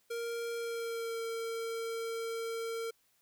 square tone with pitch glide, 466.2 to 456.6 Hz, A#4 to A#4, 0 to -36 cents, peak -36 dBFS, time 0.1-2.91 s, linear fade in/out 10 ms, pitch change -36 cents, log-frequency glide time 0.56-1.22 s, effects white hiss -72 dBFS RMS until 3.21 s

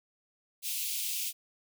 white high-pass noise, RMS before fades -34 dBFS, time 0.62-1.33 s, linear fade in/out 50 ms, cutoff 2400 Hz, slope 48 dB/octave, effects none

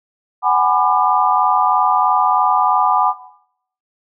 sine chord, G# half-diminished seventh, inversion third, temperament just, 747.5 / 830.6 / 996.7 / 1196.1 Hz, F#5 / G#5 / B5 / D6, +17 / 0 / +16 / +31 cents, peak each -17 dBFS, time 0.42-3.14 s, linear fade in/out 50 ms, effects noise-tail reverb RT60 0.7 s tail -17 dB re dry

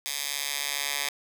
10% pulse tone with high-pass filter sweep, 142.4 Hz, C#3, 47 cents sharp, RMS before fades -31 dBFS, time 0.06-1.09 s, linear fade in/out 0 ms, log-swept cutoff 3600 to 2000 Hz, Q 0.71, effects 8-bit

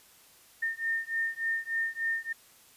sine beating tone pair, 1817 / 1820.4 Hz, A#6 / A#6, -45 / -42 cents, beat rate 3.4 Hz, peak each -32 / -32 dBFS, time 0.62-2.33 s, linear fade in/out 10 ms, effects white hiss -58 dBFS RMS until 2.76 s + resampled to 32000 Hz

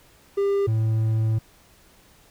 triangle tone pair in turn, 398.8 / 110.66 Hz, G4 / A2, +30 / +10 cents, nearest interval octave + minor seventh, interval 2220 cents, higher first, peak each -17 dBFS, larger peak neither, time 0.37-0.67 / 0.67-1.39 s, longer second, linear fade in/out 10 ms, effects pink hiss -55 dBFS RMS until 2.3 s

